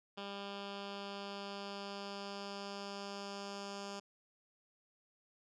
10% pulse tone with low-pass filter sweep, 199.7 Hz, G3, 32 cents sharp, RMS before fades -45 dBFS, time 0.17-4 s, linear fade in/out 10 ms, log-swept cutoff 3800 to 6000 Hz, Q 2.6, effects none

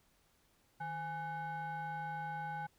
sine tone with frequency modulation, 830.6 Hz, G#5, in tune, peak -37 dBFS, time 0.8-2.67 s, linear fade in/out 10 ms, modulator 675 Hz, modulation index 0.84, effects tanh soft clip ceiling -35 dBFS + pink hiss -72 dBFS RMS until 2.78 s

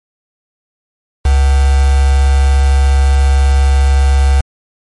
sine tone with quantisation, 68.4 Hz, C#2, 23 cents flat, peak -6 dBFS, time 1.25-4.41 s, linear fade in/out 5 ms, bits 3, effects MP3 48 kbps

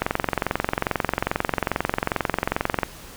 click train, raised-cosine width 0.5 ms, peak -5 dBFS, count 64, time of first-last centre 0.02-2.833 s, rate 22.4 Hz, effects pink hiss -42 dBFS RMS until 3.16 s

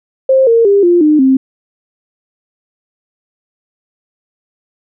sine tone with pitch steps, 529 / 460.5 / 400.9 / 349 / 303.8 / 264.5 Hz, C5 / A#4 / G4 / F4 / D#4 / C4, +19 / -21 / +39 / -1 / -41 / +19 cents, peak -5 dBFS, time 0.29-1.37 s, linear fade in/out 5 ms, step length 180 ms, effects none

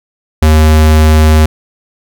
square tone, 77.78 Hz, D#2, in tune, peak -4 dBFS, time 0.42-1.46 s, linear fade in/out 5 ms, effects none

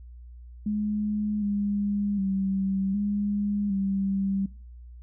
sine tone with pitch steps, 210 / 203.5 / 193.3 / 204.5 / 195.2 Hz, G#3 / G#3 / G3 / G#3 / G3, +19 / -35 / -24 / -26 / -7 cents, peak -24 dBFS, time 0.66-4.46 s, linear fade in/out 5 ms, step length 760 ms, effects noise-tail reverb RT60 0.4 s tail -22 dB re dry + added 60 Hz sine -42 dBFS peak until 5.02 s

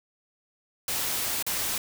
white noise with dropouts, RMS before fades -29 dBFS, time 0.88-1.78 s, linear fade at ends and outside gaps 2 ms, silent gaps 1.426-1.465 s, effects none

